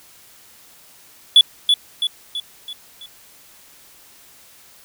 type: tone with echo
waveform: triangle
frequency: 3428 Hz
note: A7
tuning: 46 cents flat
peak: -3 dBFS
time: 1.36-1.41 s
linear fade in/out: 2 ms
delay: 330 ms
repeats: 5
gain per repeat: -6 dB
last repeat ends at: 3.06 s
effects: tanh soft clip ceiling 0 dBFS + white hiss -48 dBFS RMS until 4.84 s